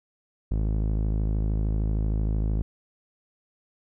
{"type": "tone with low-pass filter", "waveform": "sawtooth", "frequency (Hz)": 53.1, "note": "G#1", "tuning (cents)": 39, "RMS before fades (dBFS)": -25, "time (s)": [0.51, 2.62], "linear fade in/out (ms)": 0, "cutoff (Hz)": 340, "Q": 0.53, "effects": []}